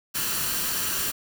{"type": "noise with comb filter", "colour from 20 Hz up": "white", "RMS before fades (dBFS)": -27, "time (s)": [0.14, 1.12], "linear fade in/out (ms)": 20, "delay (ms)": 0.69, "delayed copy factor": 0.5, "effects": []}